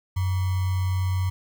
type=tone with sample-and-hold; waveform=sine; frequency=92.9 Hz; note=F#2; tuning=7 cents sharp; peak=-21 dBFS; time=0.16-1.3 s; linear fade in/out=10 ms; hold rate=1050 Hz; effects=none